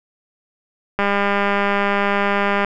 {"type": "click train", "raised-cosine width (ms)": 0.5, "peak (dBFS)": -4, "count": 334, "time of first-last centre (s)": [0.99, 2.647], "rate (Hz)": 201, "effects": []}